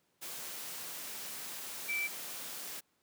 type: tone in noise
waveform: sine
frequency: 2328 Hz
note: D7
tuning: 16 cents flat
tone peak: -32 dBFS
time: 1.88-2.08 s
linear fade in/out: 20 ms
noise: white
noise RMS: -43 dBFS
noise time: 0.21-2.81 s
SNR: +8 dB
effects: pink hiss -75 dBFS RMS until 3.02 s + high-pass 150 Hz 12 dB/octave